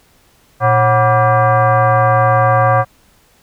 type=tone with frequency modulation; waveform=sine; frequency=311.1 Hz; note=D#4; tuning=in tune; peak=-8 dBFS; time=0.6-2.85 s; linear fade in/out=50 ms; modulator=428 Hz; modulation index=2.5; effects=pink hiss -52 dBFS RMS until 3.42 s